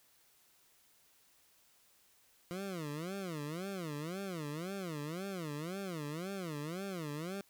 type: tone with vibrato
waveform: 20% pulse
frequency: 169.9 Hz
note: F3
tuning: 47 cents flat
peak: -34 dBFS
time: 2.51-7.41 s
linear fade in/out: 0 ms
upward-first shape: sine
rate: 1.9 Hz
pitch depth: 270 cents each way
effects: white hiss -68 dBFS RMS until 7.49 s